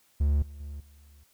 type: tone with level steps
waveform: triangle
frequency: 72.4 Hz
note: D2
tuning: 24 cents flat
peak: -19 / -39 / -34 / -50 dBFS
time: 0.2-1.24 s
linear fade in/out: 10 ms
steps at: 0.42 / 0.6 / 0.8 s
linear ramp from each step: 5 ms
effects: white hiss -65 dBFS RMS until 1.33 s